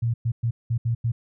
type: tone bursts at uneven times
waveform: sine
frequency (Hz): 116.54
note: A#2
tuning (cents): 0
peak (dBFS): -20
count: 6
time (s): 0.02-0.14 / 0.25-0.32 / 0.43-0.51 / 0.7-0.78 / 0.85-0.95 / 1.04-1.12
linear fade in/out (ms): 10
effects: none